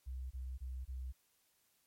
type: tone bursts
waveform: sine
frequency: 64.1 Hz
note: C2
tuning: 35 cents flat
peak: -40 dBFS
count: 4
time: 0.06-1.126 s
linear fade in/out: 20 ms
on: 250 ms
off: 22 ms
effects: white hiss -75 dBFS RMS until 1.86 s + MP3 64 kbps